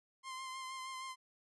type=tone with vibrato; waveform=sawtooth; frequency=1046.5 Hz; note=C6; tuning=in tune; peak=-39 dBFS; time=0.23-1.16 s; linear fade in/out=50 ms; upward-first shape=sine; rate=6.4 Hz; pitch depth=23 cents each way; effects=resampled to 24000 Hz